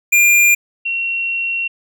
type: tone pair in turn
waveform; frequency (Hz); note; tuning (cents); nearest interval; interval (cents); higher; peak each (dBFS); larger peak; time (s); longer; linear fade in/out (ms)
square / sine; 2400 / 2733; D7 / F7; +37 / -38; major second; 225; second; -9 / -17; first; 0.12-0.55 / 0.85-1.68; second; 10
effects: none